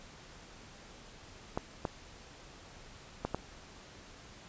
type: clicks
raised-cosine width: 1 ms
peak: -18 dBFS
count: 4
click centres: 1.575 / 1.852 / 3.25 / 3.346 s
effects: pink hiss -53 dBFS RMS until 4.48 s + resampled to 16000 Hz